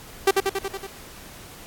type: tone with echo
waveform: sawtooth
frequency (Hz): 389.9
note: G4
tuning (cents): -9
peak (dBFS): -10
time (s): 0.27-0.31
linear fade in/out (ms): 5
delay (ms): 93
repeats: 6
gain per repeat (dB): -3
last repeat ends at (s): 0.868
effects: pink hiss -43 dBFS RMS until 1.66 s + AAC 64 kbps